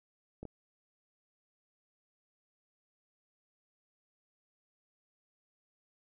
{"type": "clicks", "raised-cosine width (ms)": 2, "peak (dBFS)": -30, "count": 2, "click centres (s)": [0.43, 0.453], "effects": []}